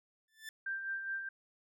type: tone with exponential growth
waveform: sawtooth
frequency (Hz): 1760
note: A6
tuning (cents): 0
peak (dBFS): -37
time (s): 0.28-0.49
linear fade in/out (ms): 2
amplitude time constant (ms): 44
type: tone with tremolo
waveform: sine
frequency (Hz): 1577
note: G6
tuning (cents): +10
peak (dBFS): -34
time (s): 0.66-1.29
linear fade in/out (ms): 5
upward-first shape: sine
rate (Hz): 4.8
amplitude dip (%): 50
effects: none